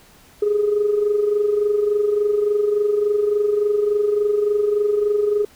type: tone with amplitude modulation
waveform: sine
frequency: 415.3 Hz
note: G#4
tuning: in tune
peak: -12 dBFS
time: 0.42-5.45 s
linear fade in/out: 5 ms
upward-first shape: sine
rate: 23.5 Hz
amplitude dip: 60%
effects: tanh soft clip ceiling -10 dBFS + pink hiss -50 dBFS RMS until 5.55 s